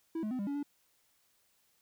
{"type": "tone with pitch steps", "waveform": "triangle", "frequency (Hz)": [327, 213.8, 255.3, 200.7, 283.2, 288.1], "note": ["E4", "A3", "C4", "G3", "C#4", "D4"], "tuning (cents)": [-14, -49, -42, 41, 37, -33], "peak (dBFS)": -31, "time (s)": [0.15, 0.63], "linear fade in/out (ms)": 5, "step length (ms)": 80, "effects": ["white hiss -72 dBFS RMS until 1.81 s"]}